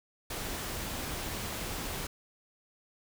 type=noise; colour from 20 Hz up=pink; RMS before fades=-37 dBFS; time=0.3-2.07 s; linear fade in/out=5 ms; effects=none